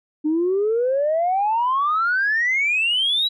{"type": "exponential sweep", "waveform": "sine", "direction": "up", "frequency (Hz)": [297.9, 3951], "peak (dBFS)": -16, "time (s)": [0.24, 3.29], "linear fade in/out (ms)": 20, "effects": ["tanh soft clip ceiling -13 dBFS"]}